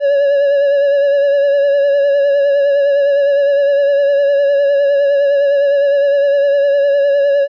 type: tone with vibrato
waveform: triangle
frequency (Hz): 564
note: C#5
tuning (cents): +30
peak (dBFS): -7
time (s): 0-7.48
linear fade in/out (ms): 50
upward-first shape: sine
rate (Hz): 9.8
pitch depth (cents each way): 35
effects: resampled to 11025 Hz